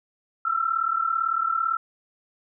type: tone pair together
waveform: sine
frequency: 1318.5 / 1356.4 Hz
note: E6 / E6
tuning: 0 / +49 cents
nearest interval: unison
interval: 49 cents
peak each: -25 / -24 dBFS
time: 0.45-1.77 s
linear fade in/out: 5 ms
effects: none